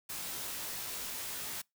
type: noise with comb filter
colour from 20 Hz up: white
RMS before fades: -40 dBFS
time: 0.09-1.62 s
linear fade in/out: 10 ms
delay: 18 ms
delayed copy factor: -0.85
effects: noise-tail reverb RT60 0.2 s tail -26 dB re dry